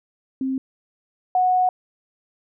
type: tone pair in turn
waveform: sine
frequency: 264.3 / 735.1 Hz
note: C4 / F#5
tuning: +18 / -11 cents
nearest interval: octave + tritone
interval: 1771 cents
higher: second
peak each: -21 / -15 dBFS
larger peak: second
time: 0.41-0.58 / 1.35-1.69 s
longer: second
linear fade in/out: 2 ms
effects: none

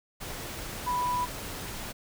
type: tone in noise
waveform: sine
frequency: 987.8 Hz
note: B5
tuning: in tune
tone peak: -26 dBFS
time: 0.86-1.26 s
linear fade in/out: 20 ms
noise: pink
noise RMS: -38 dBFS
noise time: 0.2-1.93 s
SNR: +9 dB
effects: none

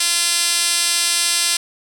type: tone with band-pass filter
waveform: 5% pulse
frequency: 343.6 Hz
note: F4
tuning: 28 cents flat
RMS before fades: -18 dBFS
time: 0-1.57 s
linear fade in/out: 5 ms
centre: 7100 Hz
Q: 3.4
effects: none

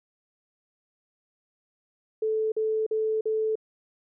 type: tone bursts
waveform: sine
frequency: 437.1 Hz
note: A4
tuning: 11 cents flat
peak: -23 dBFS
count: 4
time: 2.22-3.555 s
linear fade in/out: 5 ms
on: 300 ms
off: 45 ms
effects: none

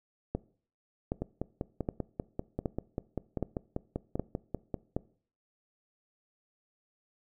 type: two click trains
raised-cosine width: 2 ms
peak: -17 / -19 dBFS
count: 7 / 19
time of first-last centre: 0.35-4.965 / 1.22-4.743 s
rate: 1.3 / 5.11 Hz
effects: noise-tail reverb RT60 0.5 s tail -21 dB re dry

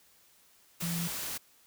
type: tone in noise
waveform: sine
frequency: 169.9 Hz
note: F3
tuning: 47 cents flat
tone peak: -32 dBFS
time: 0.82-1.08 s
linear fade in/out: 10 ms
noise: white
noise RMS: -37 dBFS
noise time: 0.8-1.38 s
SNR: +2 dB
effects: white hiss -63 dBFS RMS until 1.66 s

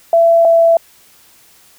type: tone pair in turn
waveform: sine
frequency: 670 / 666.6 Hz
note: E5 / E5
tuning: +28 / +19 cents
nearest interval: unison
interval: 9 cents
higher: first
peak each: -6 dBFS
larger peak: neither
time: 0.13-0.45 / 0.45-0.77 s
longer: neither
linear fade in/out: 2 ms
effects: white hiss -47 dBFS RMS until 1.78 s

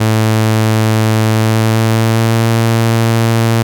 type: tone with pitch glide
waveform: sawtooth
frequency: 110 to 114.21 Hz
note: A2 to A#2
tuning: 0 to -35 cents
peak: -5 dBFS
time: 0-3.63 s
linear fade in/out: 10 ms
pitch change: +65 cents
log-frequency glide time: 1.31-2.46 s
effects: none

